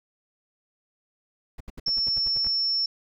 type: noise bursts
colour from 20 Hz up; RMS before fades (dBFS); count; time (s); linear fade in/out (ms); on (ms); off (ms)
brown; -37; 10; 1.58-2.478; 5; 25; 72
type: tone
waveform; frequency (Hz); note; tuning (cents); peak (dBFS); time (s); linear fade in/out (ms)
sine; 5400; E8; +41; -22; 1.86-2.86; 5
type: clicks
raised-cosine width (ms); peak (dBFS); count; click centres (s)
0.5; -28; 2; 2.446 / 2.468
effects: none